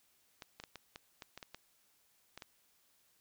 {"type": "clicks", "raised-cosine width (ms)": 0.2, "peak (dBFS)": -29, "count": 11, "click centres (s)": [0.422, 0.6, 0.638, 0.757, 0.959, 1.222, 1.376, 1.428, 1.546, 2.376, 2.422], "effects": ["white hiss -72 dBFS RMS until 3.2 s"]}